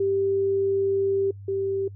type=tone pair in turn; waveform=sine; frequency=392 / 390.4 Hz; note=G4 / G4; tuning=0 / -7 cents; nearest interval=unison; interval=7 cents; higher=first; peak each=-20 / -23 dBFS; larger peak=first; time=0-1.31 / 1.48-1.88 s; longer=first; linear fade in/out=5 ms; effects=noise-tail reverb RT60 0.1 s tail -23 dB re dry + added 99 Hz sine -38 dBFS peak until 1.95 s